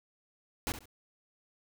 pink noise with echo, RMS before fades -33 dBFS, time 0.67-0.72 s, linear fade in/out 0 ms, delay 68 ms, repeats 2, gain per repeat -12 dB, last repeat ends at 0.856 s, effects none

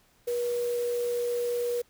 sine tone in noise, 481.3 Hz, B4, 45 cents flat, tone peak -26 dBFS, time 0.27-1.82 s, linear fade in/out 10 ms, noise white, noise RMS -44 dBFS, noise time 0.27-1.82 s, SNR +15 dB, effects pink hiss -64 dBFS RMS until 1.89 s

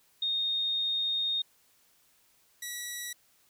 sine / 10% pulse tone pair in turn, 3695 / 1938.2 Hz, A#7 / B6, -16 / -33 cents, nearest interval major seventh, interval 1117 cents, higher first, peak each -27 dBFS, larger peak neither, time 0.22-1.42 / 2.62-3.13 s, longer first, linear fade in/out 5 ms, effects white hiss -66 dBFS RMS until 3.49 s

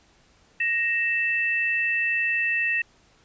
sine tone pair together, 1870 / 2648 Hz, A#6 / E7, +5 / +7 cents, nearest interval tritone, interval 602 cents, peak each -24 dBFS, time 0.6-2.82 s, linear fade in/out 5 ms, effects pink hiss -59 dBFS RMS until 3.24 s + resampled to 16000 Hz

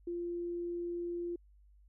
sine tone, 346.2 Hz, F4, 15 cents flat, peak -35 dBFS, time 0.07-1.36 s, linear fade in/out 5 ms, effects added 50 Hz sine -59 dBFS peak until 1.88 s

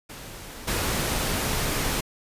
pink noise with level steps, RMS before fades -40 / -26 dBFS, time 0.09-2.01 s, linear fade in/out 10 ms, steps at 0.67 s, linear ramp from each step 10 ms, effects resampled to 32000 Hz

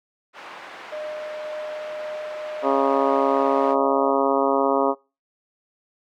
pink band-pass noise, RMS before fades -40 dBFS, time 0.33-3.76 s, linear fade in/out 50 ms, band 690 to 2200 Hz, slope 12 dB/octave
sine tone with tremolo, 610 Hz, D#5, 34 cents flat, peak -28 dBFS, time 0.92-4.11 s, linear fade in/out 5 ms, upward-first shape triangle, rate 1.9 Hz, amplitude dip 25%
harmonic tone, 137.1 Hz, C#3, 19 cents flat, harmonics 2 / 3 / 4 / 5 / 6 / 7 / 8 / 9, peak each -25 / -24 / -23 / -26 / -30 / -25 / -29 / -29 dBFS, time 2.62-4.95 s, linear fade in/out 50 ms
effects noise-tail reverb RT60 0.3 s tail -24 dB re dry

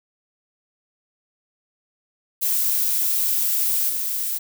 violet noise with level steps, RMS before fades -21 / -25 dBFS, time 2.41-4.39 s, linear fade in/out 20 ms, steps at 3.89 s, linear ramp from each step 10 ms, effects none

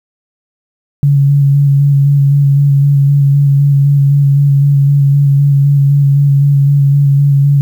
sine tone with vibrato, 140.8 Hz, C#3, 27 cents sharp, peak -5 dBFS, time 1.03-7.61 s, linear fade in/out 0 ms, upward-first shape square, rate 3.9 Hz, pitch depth 17 cents each way, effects 7-bit

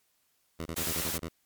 10% pulse tone bursts, 82.41 Hz, E2, in tune, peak -26 dBFS, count 8, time 0.59-1.287 s, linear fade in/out 10 ms, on 67 ms, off 23 ms
white noise, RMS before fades -33 dBFS, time 0.76-1.18 s, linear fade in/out 10 ms
effects white hiss -72 dBFS RMS until 1.45 s + MP3 96 kbps

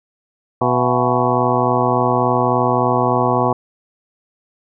harmonic tone with a mistuned harmonic, 123.47 Hz, B2, in tune, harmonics 1 / 2 / 3 / 4 / 5 / 6 / 7 / 8 / 9, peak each -22 / -22 / -22 / -22 / -22 / -22 / -22 / -22 / -22 dBFS, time 0.61-3.53 s, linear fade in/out 5 ms, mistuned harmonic 5, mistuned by +120 cents, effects none

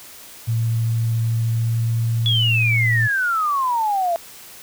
sine tone with pitch glide, 114.2 to 114.99 Hz, A#2 to A#2, -35 to -23 cents, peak -17 dBFS, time 0.47-3.08 s, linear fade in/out 20 ms, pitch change +12 cents, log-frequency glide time 1.48-1.85 s
sine exponential sweep, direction down, 3427 to 664 Hz, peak -17 dBFS, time 2.26-4.16 s, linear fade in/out 0 ms
effects white hiss -41 dBFS RMS until 4.62 s

